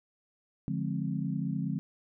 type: chord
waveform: sine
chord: D half-diminished seventh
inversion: none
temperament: just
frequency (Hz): 146.83 / 176.2 / 211.4 / 264.3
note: D3 / F3 / Ab3 / C4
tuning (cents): 0 / +16 / +31 / +18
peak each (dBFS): -34 / -34 / -36 / -37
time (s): 0.68-1.79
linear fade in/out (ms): 0
effects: none